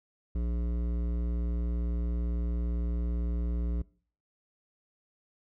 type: tone with hard clipping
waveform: sine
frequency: 58.9 Hz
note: A#1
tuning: 19 cents sharp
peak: -30 dBFS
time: 0.35-3.82 s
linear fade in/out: 5 ms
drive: 13 dB
effects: noise-tail reverb RT60 0.5 s tail -23 dB re dry